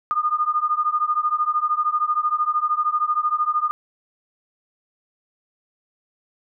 sine beating tone pair, 1215 / 1228 Hz, D#6 / D#6, -42 / -23 cents, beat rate 13 Hz, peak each -21 / -22 dBFS, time 0.11-3.71 s, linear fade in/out 0 ms, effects none

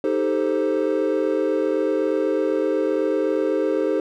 triangle chord, A half-diminished seventh, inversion second, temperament equal, 311.1 / 392 / 440 / 523.3 Hz, Eb4 / G4 / A4 / C5, 0 / 0 / 0 / 0 cents, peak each -22 dBFS, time 0.04-4 s, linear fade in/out 2 ms, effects tanh soft clip ceiling -8 dBFS

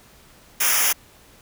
white noise with comb filter, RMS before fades -19 dBFS, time 0.6-0.93 s, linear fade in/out 10 ms, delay 0.24 ms, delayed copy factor -1, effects pink hiss -51 dBFS RMS until 1.41 s

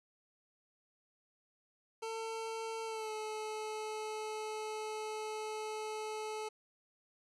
25% pulse tone with pitch glide, 448.9 to 431.6 Hz, A4 to A4, +35 to -33 cents, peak -35 dBFS, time 2.02-6.49 s, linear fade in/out 10 ms, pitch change -68 cents, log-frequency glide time 2.85-3.12 s, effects resampled to 24000 Hz + 11-bit

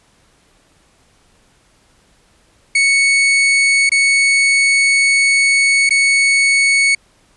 40% pulse tone with dropouts, 2217 Hz, C#7, in tune, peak -9 dBFS, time 2.75-6.95 s, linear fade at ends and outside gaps 5 ms, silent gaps 3.894-3.917 / 5.893-5.906 s, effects pink hiss -54 dBFS RMS until 7.36 s + resampled to 24000 Hz

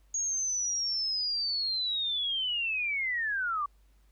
sine linear sweep, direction down, 6645 to 1131 Hz, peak -28 dBFS, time 0.14-3.66 s, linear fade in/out 5 ms, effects added 50 Hz sine -59 dBFS peak until 4.11 s + pink hiss -72 dBFS RMS until 4.11 s

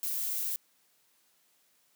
violet noise, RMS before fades -33 dBFS, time 0.03-0.56 s, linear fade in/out 0 ms, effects white hiss -69 dBFS RMS until 1.95 s + high-pass 150 Hz 12 dB/octave

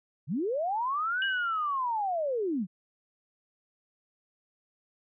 sine linear two-way sweep, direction up then down, 115.6 to 1600 to 163.3 Hz, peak -27 dBFS, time 0.27-2.67 s, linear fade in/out 50 ms, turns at 1.25 s
sine tone with exponential decay, 2922 Hz, F#7, 22 cents flat, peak -29 dBFS, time 1.22-1.78 s, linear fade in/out 1 ms, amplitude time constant 120 ms
effects none

